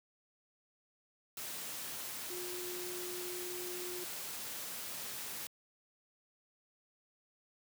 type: tone in noise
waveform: sine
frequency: 358.6 Hz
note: F4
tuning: 46 cents sharp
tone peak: -43 dBFS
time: 2.3-4.04 s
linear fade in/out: 2 ms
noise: white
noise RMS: -43 dBFS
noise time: 1.37-5.47 s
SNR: -3 dB
effects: high-pass 100 Hz 12 dB/octave